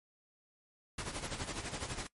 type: noise with tremolo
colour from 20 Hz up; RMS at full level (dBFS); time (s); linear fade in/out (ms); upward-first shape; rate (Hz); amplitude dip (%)
pink; -38; 0.98-2.07; 5; sine; 12; 65
effects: noise-tail reverb RT60 0.1 s tail -21 dB re dry + MP3 48 kbps